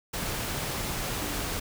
sine tone in noise, 295 Hz, D4, 8 cents sharp, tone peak -39 dBFS, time 1.2-1.41 s, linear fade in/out 10 ms, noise pink, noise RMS -32 dBFS, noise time 0.13-1.6 s, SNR -10 dB, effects none

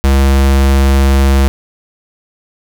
square tone, 68 Hz, C#2, 33 cents flat, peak -7 dBFS, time 0.04-1.48 s, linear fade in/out 0 ms, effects none

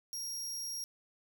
sawtooth tone, 5610 Hz, F8, 7 cents sharp, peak -35 dBFS, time 0.13-0.84 s, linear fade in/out 0 ms, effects 12-bit

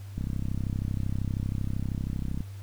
click train, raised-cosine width 5 ms, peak -18 dBFS, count 74, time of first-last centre 0.18-2.406 s, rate 32.8 Hz, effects added 98 Hz sine -38 dBFS peak until 2.62 s + pink hiss -55 dBFS RMS until 2.62 s

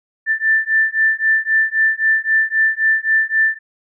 sine beating tone pair, 1770 / 1773.8 Hz, A6 / A6, +10 / +14 cents, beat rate 3.8 Hz, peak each -16 dBFS, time 0.26-3.59 s, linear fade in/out 50 ms, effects none

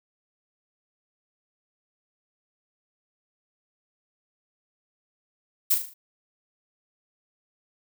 violet noise with echo, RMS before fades -20 dBFS, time 5.7-5.75 s, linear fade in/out 10 ms, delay 38 ms, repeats 5, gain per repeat -6 dB, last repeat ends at 5.94 s, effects none

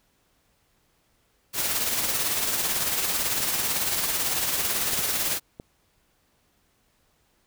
white noise with tremolo, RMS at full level -24 dBFS, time 1.53-5.4 s, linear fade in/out 50 ms, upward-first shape triangle, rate 18 Hz, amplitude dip 45%
clicks, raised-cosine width 2 ms, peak -24 dBFS, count 4, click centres 3.404 / 4.933 / 4.991 / 5.599 s
effects pink hiss -67 dBFS RMS until 7.46 s

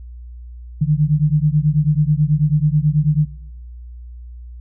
sine beating tone pair, 146.83 / 156.03 Hz, D3 / D#3, 0 / +5 cents, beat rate 9.2 Hz, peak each -15 / -16 dBFS, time 0.81-3.26 s, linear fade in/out 10 ms, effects noise-tail reverb RT60 0.8 s tail -20 dB re dry + added 60 Hz sine -32 dBFS peak until 4.6 s

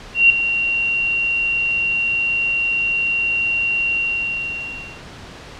sine tone with ADSR envelope, 2754 Hz, F7, 25 cents flat, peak -5 dBFS, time 0.14-5.02 s, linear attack 160 ms, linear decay 3 ms, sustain -11 dB, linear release 1100 ms, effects pink hiss -37 dBFS RMS until 5.59 s + low-pass 5000 Hz 12 dB/octave

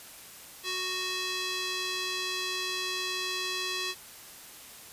square tone with band-pass filter, 370.1 Hz, F#4, in tune, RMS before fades -33 dBFS, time 0.63-3.95 s, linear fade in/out 50 ms, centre 4000 Hz, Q 1.4, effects white hiss -48 dBFS RMS until 4.92 s + resampled to 32000 Hz

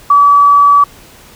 sine tone, 1146 Hz, D6, 43 cents flat, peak -3 dBFS, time 0.1-0.84 s, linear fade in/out 5 ms, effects pink hiss -39 dBFS RMS until 1.35 s

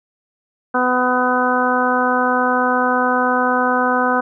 harmonic tone, 250.8 Hz, B3, 27 cents sharp, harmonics 1 / 2 / 3 / 4 / 5 / 6, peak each -21 / -21 / -21 / -21 / -21 / -21 dBFS, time 0.74-4.21 s, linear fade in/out 10 ms, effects none

